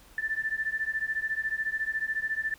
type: beating tone pair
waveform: sine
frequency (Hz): 1760 / 1774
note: A6 / A6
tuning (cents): 0 / +14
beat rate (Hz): 14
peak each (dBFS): -31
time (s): 0.18-2.54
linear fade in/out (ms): 2
effects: added 50 Hz sine -60 dBFS peak until 2.58 s + pink hiss -56 dBFS RMS until 2.58 s